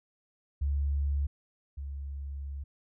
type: tone pair in turn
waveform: sine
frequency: 70.8 / 69.78 Hz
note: C#2 / C#2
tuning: +37 / +12 cents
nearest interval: unison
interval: 25 cents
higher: first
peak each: -26 / -35 dBFS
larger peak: first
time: 0.61-1.27 / 1.77-2.64 s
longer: second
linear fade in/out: 10 ms
effects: none